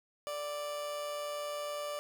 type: tone with amplitude modulation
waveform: 30% pulse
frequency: 587.3 Hz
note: D5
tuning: in tune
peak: -32 dBFS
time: 0.27-1.99 s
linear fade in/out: 0 ms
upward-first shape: sine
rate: 152 Hz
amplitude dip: 35%
effects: none